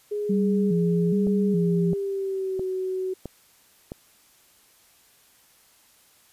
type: tone with pitch glide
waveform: sine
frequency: 415.3 to 374.3 Hz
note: G#4 to F#4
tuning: 0 to +20 cents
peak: -25 dBFS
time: 0.11-3.14 s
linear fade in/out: 10 ms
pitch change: -180 cents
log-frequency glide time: 1.48-2.66 s
type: tone with vibrato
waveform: sine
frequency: 183.3 Hz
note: F#3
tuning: 16 cents flat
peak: -20 dBFS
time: 0.29-1.94 s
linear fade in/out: 10 ms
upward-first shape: square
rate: 1.2 Hz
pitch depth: 110 cents each way
type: click train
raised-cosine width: 2 ms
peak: -20 dBFS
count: 5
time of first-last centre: 1.27-3.919 s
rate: 1.51 Hz
effects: white hiss -58 dBFS RMS until 6.32 s + resampled to 32000 Hz